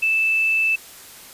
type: tone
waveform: sine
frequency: 2637 Hz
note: E7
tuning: in tune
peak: -16 dBFS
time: 0.02-0.76 s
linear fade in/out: 10 ms
effects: white hiss -42 dBFS RMS until 1.33 s + resampled to 32000 Hz